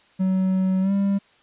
triangle tone with pitch glide, 188.1 to 198.14 Hz, F#3 to G3, +29 to +19 cents, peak -16 dBFS, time 0.19-1.19 s, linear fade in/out 20 ms, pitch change +90 cents, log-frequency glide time 0.81-0.92 s, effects white hiss -57 dBFS RMS until 1.42 s + resampled to 8000 Hz

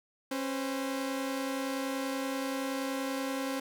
sawtooth tone pair together, 271.7 / 512.9 Hz, C#4 / C5, -35 / -35 cents, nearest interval major seventh, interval 1100 cents, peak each -29 / -34 dBFS, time 0.31-3.6 s, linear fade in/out 5 ms, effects none

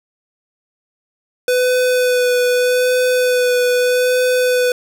square tone with vibrato, 498.6 Hz, B4, 16 cents sharp, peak -13 dBFS, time 1.48-4.72 s, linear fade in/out 2 ms, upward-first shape sine, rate 0.81 Hz, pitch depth 15 cents each way, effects none

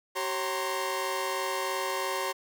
sawtooth tone cluster, 382.2 / 546 / 926 / 1049 Hz, G4 / C#5 / A#5 / C6, -44 / -26 / -12 / +4 cents, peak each -31 dBFS, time 0.15-2.33 s, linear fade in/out 20 ms, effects none

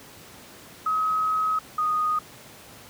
sine tone pair in turn, 1272 / 1240.1 Hz, D#6 / D#6, +38 / -6 cents, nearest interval unison, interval 44 cents, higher first, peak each -21 dBFS, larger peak neither, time 0.86-1.59 / 1.78-2.19 s, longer first, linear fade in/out 5 ms, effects pink hiss -46 dBFS RMS until 2.89 s + high-pass 100 Hz 12 dB/octave

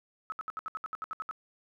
sine tone bursts, 1289 Hz, E6, 39 cents flat, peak -33 dBFS, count 12, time 0.3-1.311 s, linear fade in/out 0 ms, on 21 ms, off 69 ms, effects none

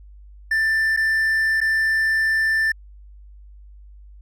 triangle tone with dropouts, 1775 Hz, A6, 15 cents sharp, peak -15 dBFS, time 0.51-2.72 s, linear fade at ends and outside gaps 5 ms, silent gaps 0.965-0.972 / 1.605-1.613 s, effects added 50 Hz sine -41 dBFS peak until 4.21 s

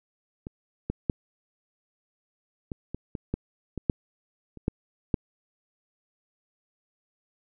clicks, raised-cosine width 3 ms, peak -23 / -15 / -10 / -20 / -20 / -20 / -14 / -19 / -8 / -30 / -11 / -9 dBFS, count 12, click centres 0.469 / 0.9 / 1.098 / 2.718 / 2.946 / 3.152 / 3.34 / 3.777 / 3.898 / 4.573 / 4.681 / 5.142 s, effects none

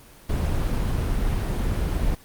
brown noise, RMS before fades -23 dBFS, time 0.29-2.15 s, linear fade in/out 5 ms, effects pink hiss -49 dBFS RMS until 2.24 s + Opus 24 kbps

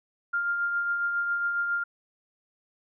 sine tone with tremolo, 1400 Hz, F6, 4 cents sharp, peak -23 dBFS, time 0.33-1.84 s, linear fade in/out 10 ms, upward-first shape triangle, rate 7.3 Hz, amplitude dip 40%, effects none

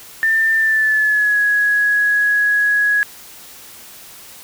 sine tone with pitch glide, 1791 to 1671.1 Hz, A6 to G#6, +30 to +10 cents, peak -12 dBFS, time 0.23-3.03 s, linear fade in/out 0 ms, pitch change -120 cents, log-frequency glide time 0.56-1.39 s, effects white hiss -39 dBFS RMS until 4.43 s

